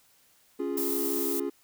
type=chord; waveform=triangle; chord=Db major; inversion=none; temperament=equal; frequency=277.2 / 349.2 / 415.3 Hz; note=Db4 / F4 / Ab4; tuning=0 / 0 / 0 cents; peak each=-31 dBFS; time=0.59-1.5 s; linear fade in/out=10 ms
type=noise; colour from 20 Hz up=violet; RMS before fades=-32 dBFS; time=0.77-1.4 s; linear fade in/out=5 ms
effects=white hiss -63 dBFS RMS until 1.63 s